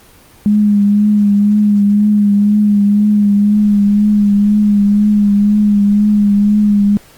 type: tone with vibrato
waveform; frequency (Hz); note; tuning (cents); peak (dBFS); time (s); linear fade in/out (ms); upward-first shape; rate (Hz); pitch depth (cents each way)
sine; 206.2; G#3; -12; -7; 0.46-6.97; 0; triangle; 2; 37
effects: pink hiss -43 dBFS RMS until 7.17 s + Opus 24 kbps